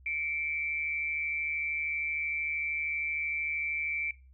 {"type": "tone pair together", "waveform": "sine", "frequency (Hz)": [2175, 2328], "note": ["C#7", "D7"], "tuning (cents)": [-33, -16], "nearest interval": "minor second", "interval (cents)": 117, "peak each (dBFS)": [-38, -31], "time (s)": [0.06, 4.11], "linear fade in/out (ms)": 2, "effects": ["noise-tail reverb RT60 0.3 s tail -20 dB re dry", "added 65 Hz sine -53 dBFS peak until 4.33 s"]}